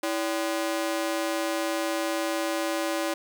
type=ring-modulated tone; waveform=sawtooth; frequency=450 Hz; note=A4; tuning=39 cents sharp; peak=-19 dBFS; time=0.03-3.14 s; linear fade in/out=5 ms; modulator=123 Hz; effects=none